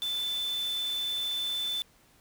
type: tone in noise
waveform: sine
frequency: 3520 Hz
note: A7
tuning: in tune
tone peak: -29 dBFS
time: 0.02-1.82 s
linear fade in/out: 0 ms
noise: white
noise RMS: -44 dBFS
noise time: 0.02-1.82 s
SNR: +12 dB
effects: pink hiss -62 dBFS RMS until 2.2 s